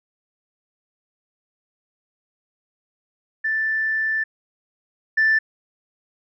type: tone pair in turn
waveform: sine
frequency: 1765 / 1765 Hz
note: A6 / A6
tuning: +5 / +5 cents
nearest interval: unison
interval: 0 cents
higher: neither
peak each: -19 / -13 dBFS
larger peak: second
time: 3.44-4.24 / 5.17-5.39 s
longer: first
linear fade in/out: 10 ms
effects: tanh soft clip ceiling -11 dBFS